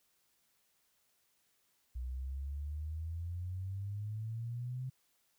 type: exponential sweep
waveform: sine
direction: up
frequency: 61 to 130.81 Hz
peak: -37 dBFS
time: 1.95-4.9 s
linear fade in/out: 10 ms
effects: white hiss -75 dBFS RMS until 5.38 s